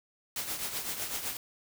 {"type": "noise with tremolo", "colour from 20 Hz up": "white", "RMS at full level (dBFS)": -33, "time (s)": [0.36, 1.37], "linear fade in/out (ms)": 2, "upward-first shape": "triangle", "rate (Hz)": 7.9, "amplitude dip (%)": 65, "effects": []}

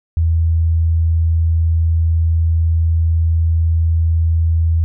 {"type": "tone", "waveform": "sine", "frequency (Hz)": 82, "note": "E2", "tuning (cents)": -9, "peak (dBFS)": -11, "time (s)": [0.17, 4.84], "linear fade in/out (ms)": 0, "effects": []}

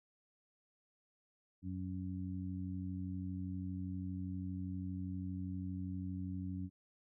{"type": "harmonic tone", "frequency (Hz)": 92.5, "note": "F#2", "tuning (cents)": 0, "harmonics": [1, 2, 3], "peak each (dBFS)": [-42, -43, -45], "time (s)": [1.62, 6.7], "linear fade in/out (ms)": 50, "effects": []}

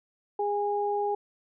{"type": "tone pair together", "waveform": "sine", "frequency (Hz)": [409.5, 820.4], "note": ["G#4", "G#5"], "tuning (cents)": [-24, -21], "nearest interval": "octave", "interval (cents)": 1203, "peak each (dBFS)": -28, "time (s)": [0.39, 1.15], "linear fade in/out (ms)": 5, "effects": []}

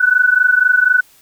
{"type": "tone pair together", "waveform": "sine", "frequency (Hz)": [1477.9, 1502], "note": ["F#6", "F#6"], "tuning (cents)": [-2, 26], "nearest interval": "unison", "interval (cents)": 28, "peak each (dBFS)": -12, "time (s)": [0, 1.01], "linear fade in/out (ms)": 10, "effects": ["white hiss -49 dBFS RMS until 1.21 s"]}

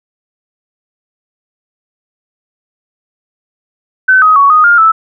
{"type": "tone with pitch steps", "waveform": "sine", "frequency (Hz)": [1522, 1260, 1119, 1243, 1410, 1314], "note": ["F#6", "D#6", "C#6", "D#6", "F6", "E6"], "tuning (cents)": [48, 21, 16, -2, 16, -6], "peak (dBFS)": -3, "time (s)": [4.08, 4.92], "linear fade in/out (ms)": 10, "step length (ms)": 140, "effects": []}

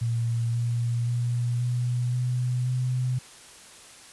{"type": "tone with pitch steps", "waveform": "sine", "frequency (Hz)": [116.54, 118.51, 120.51, 122.55, 124.62, 126.72], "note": ["A#2", "A#2", "B2", "B2", "B2", "B2"], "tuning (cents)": [0, 29, -42, -13, 16, 45], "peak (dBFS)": -23, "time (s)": [0.01, 3.19], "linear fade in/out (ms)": 10, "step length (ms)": 530, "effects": ["white hiss -48 dBFS RMS until 4.12 s", "resampled to 24000 Hz"]}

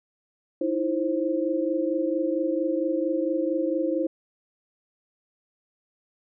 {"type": "tone cluster", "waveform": "sine", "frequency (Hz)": [312.3, 336.7, 528], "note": ["D#4", "E4", "C5"], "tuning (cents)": [7, 37, 16], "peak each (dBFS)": -27, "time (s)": [0.61, 4.07], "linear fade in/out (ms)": 5, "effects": []}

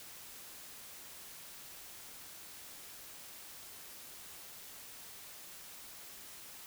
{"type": "silence", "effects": ["white hiss -51 dBFS RMS until 6.66 s"]}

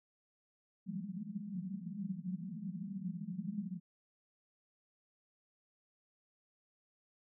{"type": "band-pass noise", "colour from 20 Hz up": "pink", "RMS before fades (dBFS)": -42, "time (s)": [0.86, 3.8], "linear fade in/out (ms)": 20, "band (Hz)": [170, 210], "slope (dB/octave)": 96, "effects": []}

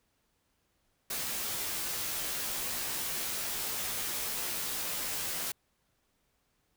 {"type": "noise with comb filter", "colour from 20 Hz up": "white", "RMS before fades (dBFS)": -35, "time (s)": [1.1, 5.52], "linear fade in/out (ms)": 5, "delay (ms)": 15, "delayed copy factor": -0.95, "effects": ["pink hiss -75 dBFS RMS until 6.76 s"]}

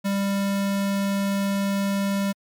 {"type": "tone", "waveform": "square", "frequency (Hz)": 198.1, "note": "G3", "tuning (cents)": 18, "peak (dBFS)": -22, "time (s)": [0.04, 2.33], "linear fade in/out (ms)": 20, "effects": ["MP3 96 kbps"]}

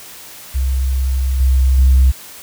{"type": "tone with level steps", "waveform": "sine", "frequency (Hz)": 65.41, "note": "C2", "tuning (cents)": 0, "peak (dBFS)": [-13, -8, -5], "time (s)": [0.54, 2.12], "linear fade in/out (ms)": 20, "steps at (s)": [1.4, 1.78], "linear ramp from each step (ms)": 5, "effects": ["tanh soft clip ceiling -4 dBFS", "white hiss -36 dBFS RMS until 2.42 s"]}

